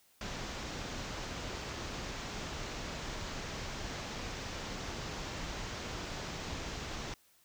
pink low-pass noise, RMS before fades -41 dBFS, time 0.21-7.14 s, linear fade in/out 2 ms, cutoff 7000 Hz, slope 48 dB/octave, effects white hiss -67 dBFS RMS until 7.44 s

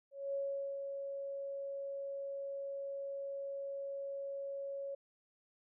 sine tone with ADSR envelope, 554.4 Hz, C#5, in tune, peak -34 dBFS, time 0.11-4.95 s, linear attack 230 ms, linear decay 430 ms, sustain -5 dB, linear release 7 ms, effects none

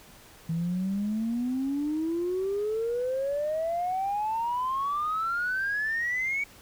sine exponential sweep, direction up, 161.5 to 2263 Hz, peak -25 dBFS, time 0.49-6.44 s, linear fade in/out 5 ms, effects tanh soft clip ceiling -22 dBFS + pink hiss -52 dBFS RMS until 6.61 s

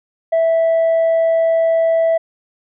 sine tone with tanh clipping, 657 Hz, E5, 6 cents flat, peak -12 dBFS, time 0.32-2.18 s, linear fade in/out 10 ms, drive 1 dB, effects none

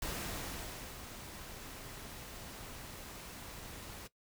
pink noise with ADSR envelope, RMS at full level -39 dBFS, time 0.02-4.08 s, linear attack 3 ms, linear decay 920 ms, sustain -9 dB, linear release 17 ms, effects noise-tail reverb RT60 0.1 s tail -17 dB re dry

